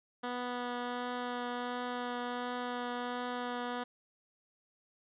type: tone with vibrato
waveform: 10% pulse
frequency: 245.2 Hz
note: B3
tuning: 12 cents flat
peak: -27 dBFS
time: 0.23-3.84 s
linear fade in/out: 10 ms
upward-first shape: triangle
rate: 1.4 Hz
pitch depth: 11 cents each way
effects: resampled to 8000 Hz + 11-bit